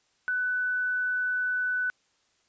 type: tone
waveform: sine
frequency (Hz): 1495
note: F#6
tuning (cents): +17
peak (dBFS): -25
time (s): 0.28-1.9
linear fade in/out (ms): 0
effects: white hiss -69 dBFS RMS until 2.48 s + resampled to 16000 Hz